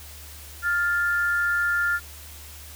sine tone pair together, 1403.9 / 1749 Hz, F6 / A6, +9 / -11 cents, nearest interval major third, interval 380 cents, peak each -21 / -28 dBFS, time 0.62-2 s, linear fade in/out 50 ms, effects added 74 Hz sine -43 dBFS peak until 2.75 s + white hiss -44 dBFS RMS until 2.75 s

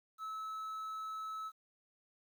triangle tone with quantisation, 1300 Hz, E6, 24 cents flat, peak -38 dBFS, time 0.18-1.52 s, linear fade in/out 50 ms, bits 11, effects none

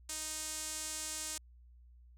sawtooth tone with band-pass filter, 311.1 Hz, D#4, in tune, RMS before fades -41 dBFS, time 0.09-1.38 s, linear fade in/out 5 ms, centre 7900 Hz, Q 2.1, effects added 60 Hz sine -56 dBFS peak until 2.17 s

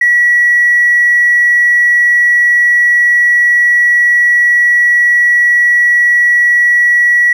triangle tone with tanh clipping, 1933 Hz, B6, 38 cents flat, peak -5 dBFS, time 0.01-7.33 s, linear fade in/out 5 ms, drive 1 dB, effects none

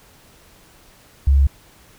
sine tone, 68.9 Hz, C#2, 10 cents flat, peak -10 dBFS, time 1.27-1.47 s, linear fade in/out 5 ms, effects pink hiss -50 dBFS RMS until 1.98 s

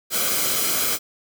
white noise with comb filter, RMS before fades -22 dBFS, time 0.1-0.99 s, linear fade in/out 50 ms, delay 1.1 ms, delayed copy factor -0.6, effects none

